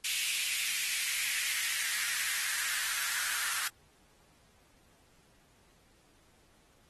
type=noise with high-pass filter sweep; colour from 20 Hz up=white; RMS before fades=-33 dBFS; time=0.04-3.68 s; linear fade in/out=5 ms; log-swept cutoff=2600 to 1400 Hz; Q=3; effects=pink hiss -66 dBFS RMS until 6.89 s + AAC 32 kbps